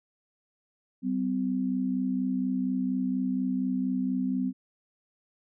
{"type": "tone pair together", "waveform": "sine", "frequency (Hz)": [191.78, 256], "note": ["G3", "C4"], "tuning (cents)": [-38, -38], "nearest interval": "perfect fourth", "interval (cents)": 500, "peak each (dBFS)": [-30, -27], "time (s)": [1.02, 4.53], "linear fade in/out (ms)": 50, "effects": []}